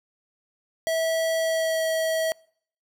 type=tone with pitch glide; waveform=square; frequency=651 to 644.3 Hz; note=E5 to E5; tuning=-22 to -40 cents; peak=-23 dBFS; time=0.87-2.32 s; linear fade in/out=0 ms; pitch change=-18 cents; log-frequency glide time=1.37-1.84 s; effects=noise-tail reverb RT60 0.6 s tail -26 dB re dry